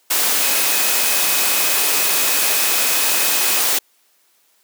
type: tone in noise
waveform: sine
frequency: 2529 Hz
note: D#7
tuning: 28 cents sharp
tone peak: -27 dBFS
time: 0.42-3.6 s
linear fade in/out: 10 ms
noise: white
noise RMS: -17 dBFS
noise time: 0.1-3.79 s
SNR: -13 dB
effects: white hiss -59 dBFS RMS until 4.63 s + high-pass 300 Hz 12 dB/octave